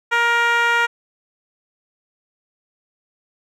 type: tone with band-pass filter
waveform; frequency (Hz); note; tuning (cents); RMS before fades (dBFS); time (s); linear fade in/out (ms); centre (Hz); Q
10% pulse; 470.5; A#4; +16; -17; 0.11-0.87; 20; 1400; 1.3
effects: none